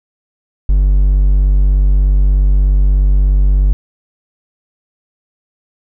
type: tone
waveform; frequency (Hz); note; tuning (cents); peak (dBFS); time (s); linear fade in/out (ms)
triangle; 48.37; G1; -22; -5; 0.69-3.73; 0
effects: none